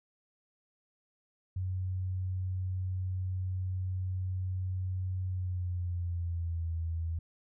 sine tone with pitch glide, 92.7 to 82.59 Hz, F#2 to E2, +4 to +4 cents, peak -31 dBFS, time 1.56-7.19 s, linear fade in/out 5 ms, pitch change -200 cents, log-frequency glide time 5.27-6.73 s, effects none

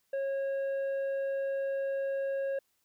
triangle tone with tanh clipping, 546 Hz, C#5, 26 cents flat, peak -31 dBFS, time 0.13-2.59 s, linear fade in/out 5 ms, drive 10 dB, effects white hiss -75 dBFS RMS until 2.84 s

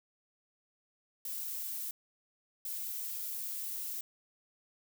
violet noise bursts at uneven times, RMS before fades -39 dBFS, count 2, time 1.25-1.91 / 2.65-4.01 s, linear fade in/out 2 ms, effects none

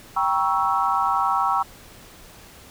sine chord, G diminished seventh, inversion none, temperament equal with one note detuned, 784 / 950.8 / 1108.7 / 1318.5 Hz, G5 / Bb5 / Db6 / Fb6, 0 / +34 / 0 / 0 cents, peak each -24 dBFS, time 0.16-1.63 s, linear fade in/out 10 ms, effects pink hiss -46 dBFS RMS until 2.7 s

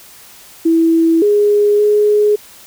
sine tone with pitch steps, 328.5 / 413.7 / 418.4 Hz, E4 / G#4 / G#4, -6 / -7 / +13 cents, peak -8 dBFS, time 0.65-2.36 s, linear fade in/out 10 ms, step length 570 ms, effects white hiss -40 dBFS RMS until 2.66 s

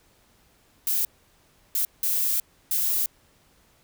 violet noise bursts at uneven times, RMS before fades -24 dBFS, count 4, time 0.87-1.05 / 1.75-1.85 / 2.03-2.4 / 2.71-3.06 s, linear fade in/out 2 ms, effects pink hiss -61 dBFS RMS until 3.83 s

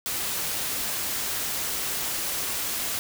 white noise, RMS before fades -29 dBFS, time 0.06-2.99 s, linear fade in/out 0 ms, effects none

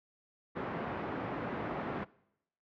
pink band-pass noise, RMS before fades -38 dBFS, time 0.55-2.05 s, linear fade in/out 20 ms, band 160 to 1500 Hz, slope 12 dB/octave, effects noise-tail reverb RT60 0.8 s tail -22 dB re dry + low-pass 3000 Hz 12 dB/octave

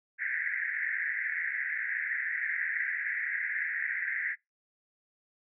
white band-pass noise, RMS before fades -33 dBFS, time 0.18-4.36 s, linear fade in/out 50 ms, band 1600 to 2100 Hz, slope 96 dB/octave, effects noise-tail reverb RT60 0.2 s tail -25 dB re dry

